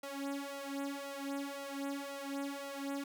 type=tone with flanger; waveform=sawtooth; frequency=278.7 Hz; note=C#4; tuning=9 cents sharp; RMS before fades=-41 dBFS; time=0.03-3.04 s; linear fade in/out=5 ms; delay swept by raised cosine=1.5 to 3.5 ms; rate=1.9 Hz; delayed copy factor=+0.85; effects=none